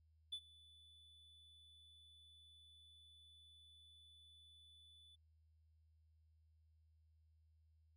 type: tone with ADSR envelope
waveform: triangle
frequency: 3481 Hz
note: A7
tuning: 19 cents flat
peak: -39 dBFS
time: 0.32-5.16 s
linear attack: 11 ms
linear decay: 65 ms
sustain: -23 dB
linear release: 13 ms
effects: tanh soft clip ceiling -36 dBFS + added 79 Hz sine -70 dBFS peak until 7.96 s